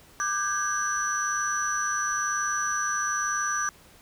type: tone cluster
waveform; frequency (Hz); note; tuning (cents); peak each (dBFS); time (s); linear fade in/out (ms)
sine; 1191 / 1537 / 1638 / 5930; D6 / G6 / G#6 / F#8; +24 / -35 / -24 / +3; -28 / -31 / -31 / -29; 0.2-3.69; 0
effects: tanh soft clip ceiling -18 dBFS + pink hiss -54 dBFS RMS until 4.01 s